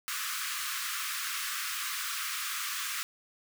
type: high-pass noise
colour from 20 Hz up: pink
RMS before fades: -35 dBFS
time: 0.08-3.03 s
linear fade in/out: 0 ms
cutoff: 1100 Hz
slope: 96 dB/octave
effects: none